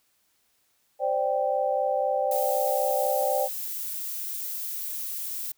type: chord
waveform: sine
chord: C suspended second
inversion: none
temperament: equal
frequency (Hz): 523.3 / 587.3 / 784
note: C5 / D5 / G5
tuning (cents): 0 / 0 / 0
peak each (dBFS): -27 / -27 / -27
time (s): 0.99-3.49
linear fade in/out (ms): 50
type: noise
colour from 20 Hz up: violet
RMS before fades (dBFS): -33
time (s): 2.31-5.52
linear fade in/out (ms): 5
effects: white hiss -69 dBFS RMS until 5.57 s